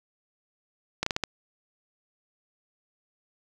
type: slowing click train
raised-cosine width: 0.2 ms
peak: -9 dBFS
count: 5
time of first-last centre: 1.03-1.237 s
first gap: 34 ms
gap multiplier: 1.29
effects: none